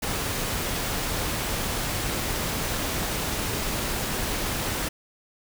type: noise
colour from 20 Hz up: pink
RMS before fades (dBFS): -28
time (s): 0.02-4.89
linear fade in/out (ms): 10
effects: none